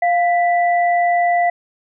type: tone pair together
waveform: sine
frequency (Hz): 700 / 1979.9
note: F5 / B6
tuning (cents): +4 / +4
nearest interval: octave + tritone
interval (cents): 1800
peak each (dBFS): -13 / -22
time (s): 0.02-1.5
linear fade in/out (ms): 5
effects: none